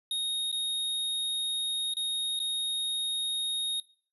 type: tone with dropouts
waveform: square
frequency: 3729 Hz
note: A#7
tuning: in tune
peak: -29 dBFS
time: 0.11-3.8 s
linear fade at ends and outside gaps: 2 ms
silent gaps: 0.516-0.526 / 1.938-1.968 / 2.392-2.4 s
effects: noise-tail reverb RT60 0.5 s tail -23 dB re dry + resampled to 32000 Hz